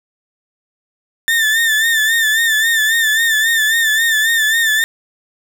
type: tone with vibrato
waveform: 35% pulse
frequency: 1787 Hz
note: A6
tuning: 26 cents sharp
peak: -10 dBFS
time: 1.28-4.84 s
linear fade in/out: 0 ms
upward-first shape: sine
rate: 3.7 Hz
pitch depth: 60 cents each way
effects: none